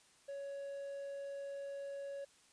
triangle tone, 558 Hz, C#5, 11 cents sharp, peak -40 dBFS, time 0.28-2.25 s, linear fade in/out 10 ms, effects white hiss -67 dBFS RMS until 2.52 s + resampled to 22050 Hz

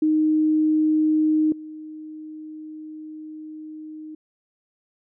sine tone with level steps, 310 Hz, D#4, 6 cents flat, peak -16 / -34 dBFS, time 0.02-4.15 s, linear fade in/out 5 ms, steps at 1.52 s, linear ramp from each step 2 ms, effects none

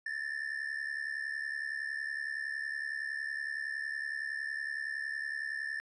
triangle ring-modulated tone, 1773 Hz, A6, 13 cents sharp, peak -30 dBFS, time 0.06-5.8 s, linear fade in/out 0 ms, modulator 35.4 Hz, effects resampled to 24000 Hz

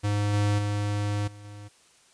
square tone with level steps, 103.1 Hz, G#2, 12 cents flat, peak -24 / -22 / -26 / -44 / -41 dBFS, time 0.03-1.69 s, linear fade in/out 20 ms, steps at 0.33 / 0.58 / 1.27 / 1.44 s, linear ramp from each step 10 ms, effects white hiss -59 dBFS RMS until 2.13 s + resampled to 22050 Hz

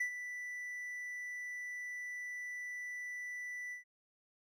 triangle tone with ADSR envelope, 1975.5 Hz, B6, in tune, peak -29 dBFS, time 0-3.84 s, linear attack 8 ms, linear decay 90 ms, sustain -10 dB, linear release 120 ms, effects none

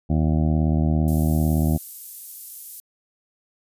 harmonic tone, 77.78 Hz, D#2, in tune, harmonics 1 / 2 / 3 / 4 / 5 / 7 / 8 / 9 / 10, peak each -21 / -21 / -24 / -29 / -38 / -39 / -37 / -36 / -42 dBFS, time 0.09-1.78 s, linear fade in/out 20 ms
white high-pass noise, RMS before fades -35 dBFS, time 1.08-2.8 s, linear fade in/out 0 ms, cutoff 12000 Hz, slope 12 dB/octave
effects resampled to 32000 Hz

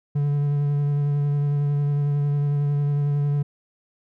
triangle tone with vibrato, 144.3 Hz, D3, 30 cents flat, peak -17 dBFS, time 0.15-3.43 s, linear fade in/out 10 ms, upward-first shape sine, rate 11 Hz, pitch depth 16 cents each way, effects none

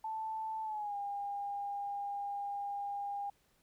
sine tone with pitch glide, 880 to 807 Hz, A5 to G#5, 0 to -50 cents, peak -36 dBFS, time 0.04-3.3 s, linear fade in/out 5 ms, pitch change -150 cents, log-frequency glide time 0.63-0.96 s, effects pink hiss -72 dBFS RMS until 3.62 s

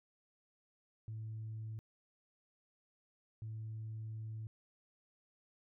sine tone bursts at uneven times, 110 Hz, A2, in tune, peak -40 dBFS, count 2, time 1.08-1.79 / 3.42-4.47 s, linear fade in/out 0 ms, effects tanh soft clip ceiling -38 dBFS

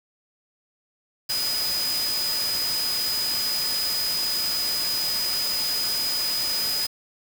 sine tone in noise, 4978 Hz, D#8, in tune, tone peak -24 dBFS, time 1.29-6.87 s, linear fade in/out 10 ms, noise white, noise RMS -30 dBFS, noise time 1.29-6.87 s, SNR +3 dB, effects none

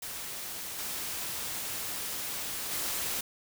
white noise with level steps, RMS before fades -39 / -36 / -33 dBFS, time 0.02-3.21 s, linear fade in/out 5 ms, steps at 0.78 / 2.71 s, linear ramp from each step 10 ms, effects none

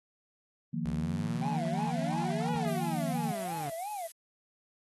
sine chord, Eb suspended second, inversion none, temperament equal, 155.56 / 174.61 / 233.1 Hz, Eb3 / F3 / Bb3, 0 / 0 / 0 cents, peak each -35 dBFS, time 0.73-3.32 s, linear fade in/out 10 ms
sawtooth exponential two-way sweep, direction up then down, 64.7 to 493.9 to 139.5 Hz, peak -34 dBFS, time 0.85-3.7 s, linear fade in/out 5 ms, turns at 2.51 s
triangle tone with vibrato, 745 Hz, F#5, 12 cents sharp, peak -33 dBFS, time 1.41-4.08 s, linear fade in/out 20 ms, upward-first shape sine, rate 2.9 Hz, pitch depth 230 cents each way
violet noise, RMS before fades -42 dBFS, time 2.67-4.12 s, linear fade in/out 5 ms
effects AAC 32 kbps

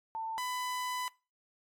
sine / sawtooth tone pair in turn, 893 / 999.6 Hz, A5 / B5, +25 / +21 cents, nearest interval major second, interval 196 cents, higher second, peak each -34 / -30 dBFS, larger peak second, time 0.15-0.38 / 0.38-1.08 s, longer second, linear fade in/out 0 ms, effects noise-tail reverb RT60 0.3 s tail -23 dB re dry + MP3 64 kbps

